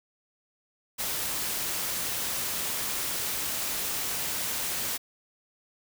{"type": "noise", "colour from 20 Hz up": "white", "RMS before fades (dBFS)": -31, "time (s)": [0.98, 4.98], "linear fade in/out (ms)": 20, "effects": []}